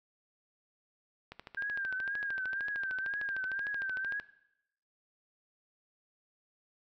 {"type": "click train", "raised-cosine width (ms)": 0.3, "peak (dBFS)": -28, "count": 39, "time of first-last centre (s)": [1.32, 4.199], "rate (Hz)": 13.2}
{"type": "tone with vibrato", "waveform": "sine", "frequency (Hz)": 1590, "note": "G6", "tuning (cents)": 24, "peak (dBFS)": -33, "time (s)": [1.57, 4.2], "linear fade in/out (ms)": 5, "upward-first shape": "triangle", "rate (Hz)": 2, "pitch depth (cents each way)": 93}
{"effects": ["noise-tail reverb RT60 0.8 s tail -17 dB re dry"]}